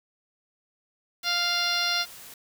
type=harmonic tone; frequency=698.5 Hz; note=F5; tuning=in tune; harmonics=1 / 2 / 3 / 4 / 5 / 6 / 7 / 8; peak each=-35 / -30 / -33 / -33 / -31 / -29 / -33 / -33 dBFS; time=1.23-2.06 s; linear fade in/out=50 ms
type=noise; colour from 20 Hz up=white; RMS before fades=-45 dBFS; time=1.23-2.34 s; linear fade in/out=2 ms
effects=none